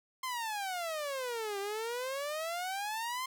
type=exponential two-way sweep; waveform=sawtooth; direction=down then up; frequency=1055 to 392 to 1055 Hz; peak=-31 dBFS; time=0.23-3.26 s; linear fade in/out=5 ms; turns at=1.59 s; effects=none